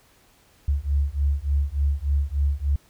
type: beating tone pair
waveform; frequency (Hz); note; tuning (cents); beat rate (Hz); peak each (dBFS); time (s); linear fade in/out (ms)
sine; 69.3 / 72.7; C#2 / D2; 0 / -17; 3.4; -23 / -23; 0.68-2.76; 5
effects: pink hiss -58 dBFS RMS until 2.89 s